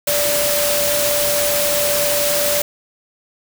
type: tone in noise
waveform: sine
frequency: 583 Hz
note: D5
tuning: 13 cents flat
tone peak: -19 dBFS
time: 0.07-2.62 s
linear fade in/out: 5 ms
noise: white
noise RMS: -19 dBFS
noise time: 0.07-2.62 s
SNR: -3 dB
effects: none